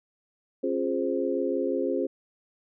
sine chord, Db major seventh, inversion none, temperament equal with one note detuned, 270.4 / 349.2 / 415.3 / 523.3 Hz, Db4 / F4 / Ab4 / C5, -43 / 0 / 0 / 0 cents, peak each -30 dBFS, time 0.63-2.07 s, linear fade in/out 10 ms, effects none

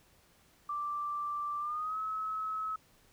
sine tone with pitch glide, 1174.7 to 1288.4 Hz, D6 to E6, 0 to -40 cents, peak -33 dBFS, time 0.69-2.76 s, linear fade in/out 5 ms, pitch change +160 cents, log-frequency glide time 1.59-1.98 s, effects pink hiss -65 dBFS RMS until 3.12 s

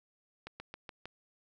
slowing click train, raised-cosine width 0.3 ms, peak -27 dBFS, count 5, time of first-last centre 0.47-1.056 s, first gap 130 ms, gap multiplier 1.08, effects none

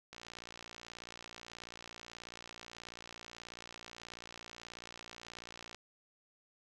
click train, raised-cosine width 0.2 ms, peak -30 dBFS, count 329, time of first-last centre 0.13-5.746 s, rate 58.4 Hz, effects none

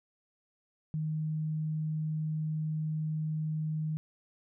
sine tone, 155.56 Hz, D#3, in tune, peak -30 dBFS, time 0.94-3.97 s, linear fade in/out 0 ms, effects none

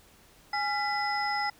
sine tone cluster, 827 / 1375 / 1991 / 5110 Hz, G#5 / F6 / B6 / D#8, -8 / -27 / +14 / +45 cents, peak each -29 / -35 / -32 / -35 dBFS, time 0.53-1.5 s, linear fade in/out 5 ms, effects tanh soft clip ceiling -18 dBFS + pink hiss -58 dBFS RMS until 1.59 s

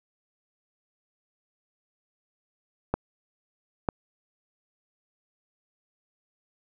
clicks, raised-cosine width 1 ms, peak -10 dBFS, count 2, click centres 2.94 / 3.888 s, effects none

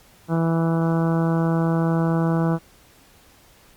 harmonic tone, 164.81 Hz, E3, in tune, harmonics 1 / 2 / 3 / 4 / 5 / 6 / 7 / 8 / 9, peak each -19 / -25 / -29 / -31 / -33 / -35 / -36 / -37 / -38 dBFS, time 0.28-2.59 s, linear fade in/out 50 ms, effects pink hiss -53 dBFS RMS until 3.76 s + Opus 48 kbps

